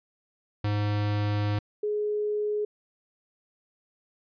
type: tone pair in turn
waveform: square / sine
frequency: 103.83 / 419.5 Hz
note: G#2 / G#4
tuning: 0 / +17 cents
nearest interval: 2 octaves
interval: 2417 cents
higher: second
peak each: -25 dBFS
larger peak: neither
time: 0.64-1.59 / 1.83-2.65 s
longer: first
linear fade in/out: 5 ms
effects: resampled to 11025 Hz